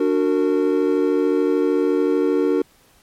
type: chord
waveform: triangle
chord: D augmented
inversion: none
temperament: just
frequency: 293.7 / 367.1 / 458.9 Hz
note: D4 / F#4 / A#4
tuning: 0 / -14 / -27 cents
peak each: -18 dBFS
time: 0-2.62 s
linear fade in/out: 5 ms
effects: pink hiss -55 dBFS RMS until 3.02 s + MP3 64 kbps